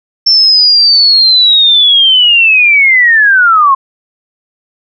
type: linear sweep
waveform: sine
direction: down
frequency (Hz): 5400 to 1049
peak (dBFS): -3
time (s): 0.26-3.75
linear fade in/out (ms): 10
effects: none